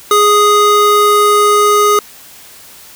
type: tone pair together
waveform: square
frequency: 414.8 / 1244.5 Hz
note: G#4 / D#6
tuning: -2 / 0 cents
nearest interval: octave + perfect fifth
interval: 1902 cents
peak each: -11 dBFS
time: 0.11-1.99 s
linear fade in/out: 2 ms
effects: white hiss -37 dBFS RMS until 2.95 s